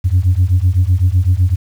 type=beating tone pair; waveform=sine; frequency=87.2 / 95.1 Hz; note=F2 / F#2; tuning=-2 / +48 cents; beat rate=7.9 Hz; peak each=-11 dBFS; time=0.04-1.56 s; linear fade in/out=20 ms; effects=tanh soft clip ceiling -5 dBFS + 7-bit